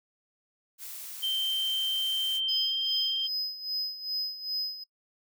blue noise, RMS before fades -41 dBFS, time 0.78-2.41 s, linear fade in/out 50 ms
sine tone with pitch glide, 3127 to 3163 Hz, G7 to G7, -5 to +15 cents, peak -26 dBFS, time 1.22-3.28 s, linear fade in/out 20 ms, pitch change +20 cents, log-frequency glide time 2.44-2.73 s
triangle tone with tremolo, 5040 Hz, D#8, 21 cents sharp, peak -27 dBFS, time 2.48-4.84 s, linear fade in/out 10 ms, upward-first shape sine, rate 2.5 Hz, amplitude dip 75%
effects noise-tail reverb RT60 0.1 s tail -20 dB re dry

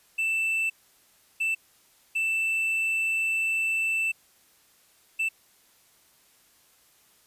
triangle tone bursts at uneven times, 2657 Hz, E7, 13 cents sharp, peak -22 dBFS, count 4, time 0.18-0.7 / 1.4-1.55 / 2.15-4.12 / 5.19-5.29 s, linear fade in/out 10 ms, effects white hiss -61 dBFS RMS until 7.26 s + resampled to 32000 Hz

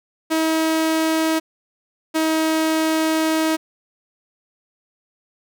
sawtooth tone pair in turn, 319.9 / 317.9 Hz, D#4 / D#4, +48 / +37 cents, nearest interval unison, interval 11 cents, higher first, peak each -13 dBFS, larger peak neither, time 0.3-1.4 / 2.14-3.57 s, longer second, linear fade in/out 20 ms, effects none

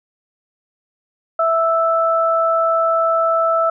sine tone pair together, 658.2 / 1318.5 Hz, E5 / E6, -3 / 0 cents, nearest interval octave, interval 1203 cents, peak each -16 dBFS, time 1.39-3.7 s, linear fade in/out 5 ms, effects none

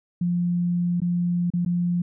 sine tone with dropouts, 175.1 Hz, F3, 5 cents sharp, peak -20 dBFS, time 0.21-2.02 s, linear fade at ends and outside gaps 5 ms, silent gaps 1.003-1.017 / 1.503-1.536 / 1.65-1.66 s, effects none

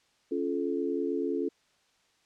sine chord, Db augmented, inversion none, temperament just, 277.2 / 346.5 / 433.1 Hz, Db4 / F4 / A4, 0 / -14 / -27 cents, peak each -32 dBFS, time 0.31-1.49 s, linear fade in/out 10 ms, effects white hiss -68 dBFS RMS until 2.25 s + low-pass 6000 Hz 12 dB/octave

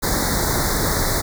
pink band-stop noise, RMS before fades -20 dBFS, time 0.02-1.22 s, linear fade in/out 20 ms, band 2100 to 3700 Hz, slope 96 dB/octave, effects none

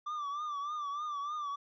triangle tone with vibrato, 1174.7 Hz, D6, in tune, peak -33 dBFS, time 0.06-1.56 s, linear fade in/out 10 ms, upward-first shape triangle, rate 3.3 Hz, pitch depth 88 cents each way, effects resampled to 16000 Hz

